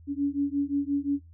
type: beating tone pair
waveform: sine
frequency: 280.5 / 286.2 Hz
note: C#4 / D4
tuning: +21 / -45 cents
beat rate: 5.7 Hz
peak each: -27 dBFS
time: 0.07-1.2 s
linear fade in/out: 50 ms
effects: noise-tail reverb RT60 0.2 s tail -18 dB re dry + added 83 Hz sine -48 dBFS peak until 1.33 s